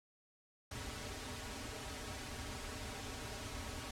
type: noise with comb filter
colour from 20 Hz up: pink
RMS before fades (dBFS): -45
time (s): 0.71-3.91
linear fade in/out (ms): 5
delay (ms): 5.8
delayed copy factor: -0.95
effects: low-pass 9000 Hz 12 dB/octave